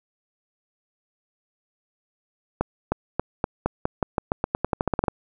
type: accelerating click train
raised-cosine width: 1 ms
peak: -7 dBFS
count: 19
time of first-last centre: 2.61-5.082 s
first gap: 310 ms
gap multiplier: 0.89
effects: none